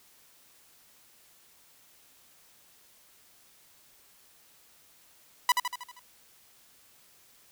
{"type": "tone with echo", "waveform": "sawtooth", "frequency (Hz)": 987.8, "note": "B5", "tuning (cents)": 0, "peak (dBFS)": -15, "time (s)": [5.49, 5.52], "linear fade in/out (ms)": 2, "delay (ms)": 79, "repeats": 6, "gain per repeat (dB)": -5, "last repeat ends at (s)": 5.994, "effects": ["white hiss -60 dBFS RMS until 7.51 s"]}